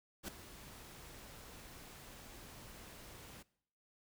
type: noise with ADSR envelope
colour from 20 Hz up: pink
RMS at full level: -41 dBFS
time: 0.23-3.43 s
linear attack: 52 ms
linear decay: 3 ms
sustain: -13 dB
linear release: 11 ms
effects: noise-tail reverb RT60 0.7 s tail -22 dB re dry